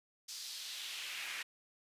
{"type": "noise with high-pass filter sweep", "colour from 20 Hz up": "brown", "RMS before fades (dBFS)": -44, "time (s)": [0.28, 1.43], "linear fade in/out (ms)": 10, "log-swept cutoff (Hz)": [5200, 2000], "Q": 2, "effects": ["resampled to 32000 Hz"]}